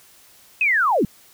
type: linear sweep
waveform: sine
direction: down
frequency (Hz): 2600 to 155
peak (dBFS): -15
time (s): 0.61-1.05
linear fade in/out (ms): 2
effects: white hiss -51 dBFS RMS until 1.33 s